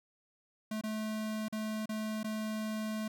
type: tone with dropouts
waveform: square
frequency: 216.5 Hz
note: A3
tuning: 28 cents flat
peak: -35 dBFS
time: 0.71-3.08 s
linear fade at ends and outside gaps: 5 ms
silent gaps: 0.812-0.836 / 1.484-1.525 / 1.858-1.891 / 2.232-2.243 s
effects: none